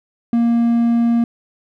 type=tone; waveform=triangle; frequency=234.1 Hz; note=A#3; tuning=8 cents sharp; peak=-10 dBFS; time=0.33-1.24 s; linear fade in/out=2 ms; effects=none